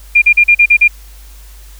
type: tone bursts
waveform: sine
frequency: 2405 Hz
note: D7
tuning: 41 cents sharp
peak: -3 dBFS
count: 7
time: 0.15-0.88 s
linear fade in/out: 10 ms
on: 70 ms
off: 40 ms
effects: added 50 Hz sine -33 dBFS peak until 1.79 s + white hiss -43 dBFS RMS until 1.79 s